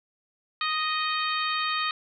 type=harmonic tone; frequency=622.3 Hz; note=D#5; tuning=in tune; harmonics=2 / 3 / 4 / 5 / 6 / 7; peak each=-28 / -33 / -33 / -36 / -34 / -36 dBFS; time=0.61-1.91 s; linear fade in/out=2 ms; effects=none